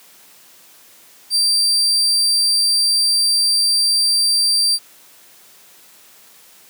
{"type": "tone", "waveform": "35% pulse", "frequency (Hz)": 4699, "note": "D8", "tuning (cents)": 0, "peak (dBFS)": -12, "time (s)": [1.3, 4.79], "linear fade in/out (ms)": 50, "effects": ["white hiss -47 dBFS RMS until 6.69 s", "high-pass 150 Hz 12 dB/octave"]}